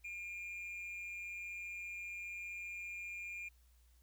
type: tone with amplitude modulation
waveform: triangle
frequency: 2407 Hz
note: D7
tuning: 42 cents sharp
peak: -39 dBFS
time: 0.04-3.49 s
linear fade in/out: 10 ms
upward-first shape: sine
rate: 185 Hz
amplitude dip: 50%
effects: added 60 Hz sine -64 dBFS peak until 4.02 s + white hiss -75 dBFS RMS until 4.02 s